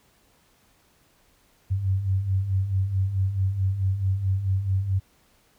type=beating tone pair; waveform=sine; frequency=92.5 / 97.1 Hz; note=F#2 / G2; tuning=0 / -16 cents; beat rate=4.6 Hz; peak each=-29 / -22 dBFS; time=1.7-5 s; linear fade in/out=20 ms; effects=pink hiss -62 dBFS RMS until 5.58 s